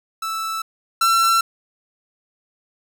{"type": "tone pair in turn", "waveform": "45% pulse", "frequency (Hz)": [1318.5, 1347.8], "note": ["E6", "E6"], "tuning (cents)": [0, 38], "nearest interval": "unison", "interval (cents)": 38, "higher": "second", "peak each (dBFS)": [-23, -14], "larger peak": "second", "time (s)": [[0.22, 0.62], [1.01, 1.41]], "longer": "neither", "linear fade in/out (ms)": 5, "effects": []}